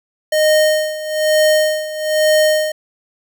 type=tone with tremolo; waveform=square; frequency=617 Hz; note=D#5; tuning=15 cents flat; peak=-10 dBFS; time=0.32-2.72 s; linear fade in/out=5 ms; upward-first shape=sine; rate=1.1 Hz; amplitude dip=80%; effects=none